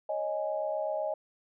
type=chord; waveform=sine; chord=C# suspended second; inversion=none; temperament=equal; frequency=554.4 / 622.3 / 830.6 Hz; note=C#5 / D#5 / G#5; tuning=0 / 0 / 0 cents; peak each=-36 / -31 / -37 dBFS; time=0.09-1.14 s; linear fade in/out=5 ms; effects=none